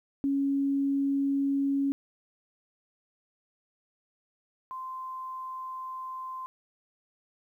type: tone pair in turn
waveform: sine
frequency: 277.2 / 1038.4 Hz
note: C#4 / C6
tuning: 0 / -13 cents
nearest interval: octave + major seventh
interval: 2287 cents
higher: second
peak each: -24 / -35 dBFS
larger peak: first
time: 0.24-1.92 / 4.71-6.46 s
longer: second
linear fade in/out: 0 ms
effects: 11-bit

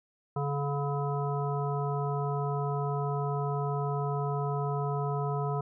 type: harmonic tone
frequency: 142.3 Hz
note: C#3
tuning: 46 cents sharp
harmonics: 1 / 3 / 5 / 7 / 9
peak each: -30 / -35 / -37 / -38 / -40 dBFS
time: 0.36-5.61 s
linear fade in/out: 5 ms
effects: none

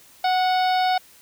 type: harmonic tone with a mistuned harmonic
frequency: 740 Hz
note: F#5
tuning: in tune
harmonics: 1 / 2 / 3 / 4 / 5 / 6 / 7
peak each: -18 / -30 / -32 / -36 / -32 / -35 / -36 dBFS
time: 0.24-0.98 s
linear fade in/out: 5 ms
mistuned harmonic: 2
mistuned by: -21 cents
effects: white hiss -51 dBFS RMS until 1.21 s

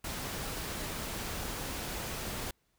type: noise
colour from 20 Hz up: pink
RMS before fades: -38 dBFS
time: 0.04-2.51 s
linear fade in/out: 5 ms
effects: pink hiss -75 dBFS RMS until 2.78 s

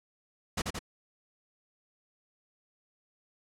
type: noise with echo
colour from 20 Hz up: pink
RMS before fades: -30 dBFS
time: 0.57-0.62 s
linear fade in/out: 10 ms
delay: 86 ms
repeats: 2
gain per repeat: -3 dB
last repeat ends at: 0.792 s
effects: low-pass 9000 Hz 12 dB/octave

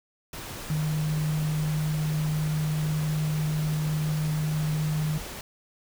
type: tone in noise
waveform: sine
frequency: 153.6 Hz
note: D#3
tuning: 22 cents flat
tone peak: -24 dBFS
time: 0.7-5.18 s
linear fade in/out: 2 ms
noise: pink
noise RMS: -38 dBFS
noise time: 0.33-5.41 s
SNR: +11 dB
effects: none

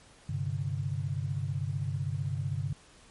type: chord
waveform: sine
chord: G suspended fourth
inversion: none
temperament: equal with one note detuned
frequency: 98 / 131.19 / 146.83 Hz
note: G2 / C3 / D3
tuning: 0 / +5 / 0 cents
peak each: -34 dBFS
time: 0.29-2.73 s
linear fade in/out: 5 ms
effects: pink hiss -57 dBFS RMS until 3.1 s + MP3 48 kbps

